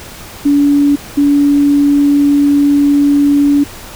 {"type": "tone bursts at uneven times", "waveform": "sine", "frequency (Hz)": 286.2, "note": "D4", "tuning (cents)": -45, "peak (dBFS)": -6, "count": 2, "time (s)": [[0.45, 0.96], [1.17, 3.64]], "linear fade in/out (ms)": 10, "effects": ["pink hiss -31 dBFS RMS until 3.95 s"]}